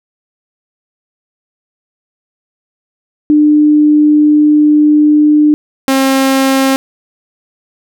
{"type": "tone pair in turn", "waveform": ["sine", "sawtooth"], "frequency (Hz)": [299.8, 267.9], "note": ["D4", "C4"], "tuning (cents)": [36, 41], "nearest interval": "major second", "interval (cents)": 195, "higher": "first", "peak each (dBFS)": -4, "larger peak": "neither", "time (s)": [[3.3, 5.54], [5.88, 6.76]], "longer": "first", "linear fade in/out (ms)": 0, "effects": []}